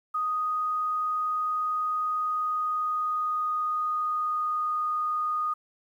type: tone with pitch glide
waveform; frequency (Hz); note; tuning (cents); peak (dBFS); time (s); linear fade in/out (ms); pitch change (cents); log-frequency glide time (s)
sine; 1244.5 to 1233.1; D#6 to D#6; 0 to -16; -25; 0.14-5.54; 10; -16; 2.17-4.84
effects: 10-bit